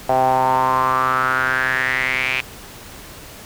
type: tone with band-pass filter sweep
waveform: sawtooth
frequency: 130 Hz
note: C3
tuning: 11 cents flat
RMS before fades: -18 dBFS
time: 0.09-2.41 s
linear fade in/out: 5 ms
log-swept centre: 720 to 2500 Hz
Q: 6.3
effects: pink hiss -38 dBFS RMS until 3.45 s